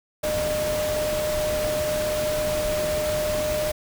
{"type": "tone in noise", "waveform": "sine", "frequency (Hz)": 608, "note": "D#5", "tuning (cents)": -40, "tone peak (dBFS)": -23, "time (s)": [0.23, 3.72], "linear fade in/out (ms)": 10, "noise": "pink", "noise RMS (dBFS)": -30, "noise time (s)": [0.23, 3.72], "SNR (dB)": 4, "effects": []}